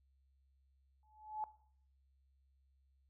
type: tone with exponential growth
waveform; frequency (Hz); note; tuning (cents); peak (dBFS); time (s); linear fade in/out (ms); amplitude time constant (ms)
sine; 858; A5; -44; -35; 1.03-1.44; 1; 88
effects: noise-tail reverb RT60 0.6 s tail -18 dB re dry + added 67 Hz sine -70 dBFS peak until 3.09 s